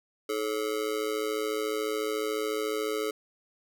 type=tone with amplitude modulation; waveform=square; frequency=430 Hz; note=A4; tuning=40 cents flat; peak=-25 dBFS; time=0.29-3.11 s; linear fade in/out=5 ms; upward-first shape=sine; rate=114 Hz; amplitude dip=90%; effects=none